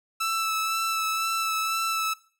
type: tone with vibrato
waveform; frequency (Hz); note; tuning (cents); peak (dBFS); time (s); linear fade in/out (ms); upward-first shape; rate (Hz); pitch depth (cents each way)
sawtooth; 1318.5; E6; 0; -21; 0.2-2.14; 10; sine; 2; 17
effects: noise-tail reverb RT60 0.4 s tail -18 dB re dry